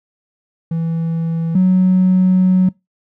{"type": "tone pair in turn", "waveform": "triangle", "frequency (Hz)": [164.81, 184.99], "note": ["E3", "F#3"], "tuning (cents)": [0, 0], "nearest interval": "major second", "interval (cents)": 200, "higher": "second", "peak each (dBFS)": [-14, -5], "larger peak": "second", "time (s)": [[0.71, 1.55], [1.55, 2.69]], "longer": "second", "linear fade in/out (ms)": 5, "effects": ["noise-tail reverb RT60 0.2 s tail -26 dB re dry", "tanh soft clip ceiling -6 dBFS"]}